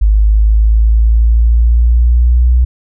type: exponential sweep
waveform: sine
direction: up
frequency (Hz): 51.7 to 61.74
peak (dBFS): -5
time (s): 0.01-2.65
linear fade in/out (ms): 10
effects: none